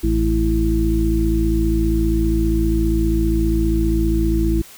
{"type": "harmonic tone", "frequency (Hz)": 55, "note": "A1", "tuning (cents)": 0, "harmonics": [1, 2, 3, 4, 6], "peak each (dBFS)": [-17, -27, -27, -26, -19], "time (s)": [0.03, 4.62], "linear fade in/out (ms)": 10, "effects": ["white hiss -42 dBFS RMS until 4.77 s"]}